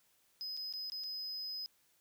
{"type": "tone with dropouts", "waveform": "triangle", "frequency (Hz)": 5040, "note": "D#8", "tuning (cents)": 21, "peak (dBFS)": -38, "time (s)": [0.41, 1.66], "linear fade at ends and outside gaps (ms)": 0, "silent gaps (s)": [[0.567, 0.573], [0.726, 0.737], [0.899, 0.92], [1.037, 1.041]], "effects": ["white hiss -72 dBFS RMS until 2 s"]}